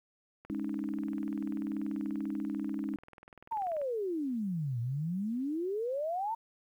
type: click train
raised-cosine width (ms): 0.5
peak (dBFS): -36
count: 70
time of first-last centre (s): 0.45-3.816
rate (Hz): 20.5
type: chord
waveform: sine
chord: Ab suspended fourth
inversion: none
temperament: equal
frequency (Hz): 207.7 / 277.2 / 311.1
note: Ab3 / Db4 / Eb4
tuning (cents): 0 / 0 / 0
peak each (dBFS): -37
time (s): 0.5-2.96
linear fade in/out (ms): 0
type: exponential two-way sweep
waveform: sine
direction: down then up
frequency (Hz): 932.3 to 114.3 to 932.3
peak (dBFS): -31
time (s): 3.51-6.35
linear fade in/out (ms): 10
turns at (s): 4.8
effects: 11-bit